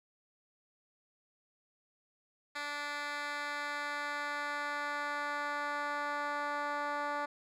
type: tone with band-pass filter sweep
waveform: 10% pulse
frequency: 291.2 Hz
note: D4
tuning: 15 cents flat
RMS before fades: -37 dBFS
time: 2.55-7.26 s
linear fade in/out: 10 ms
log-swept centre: 2500 to 1000 Hz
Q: 1
effects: none